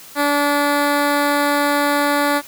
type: tone with notch filter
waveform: 10% pulse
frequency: 288.6 Hz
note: D4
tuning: 30 cents flat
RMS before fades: -17 dBFS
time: 0.15-2.42 s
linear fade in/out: 50 ms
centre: 6200 Hz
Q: 1.4
effects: white hiss -40 dBFS RMS until 2.47 s + high-pass 80 Hz 12 dB/octave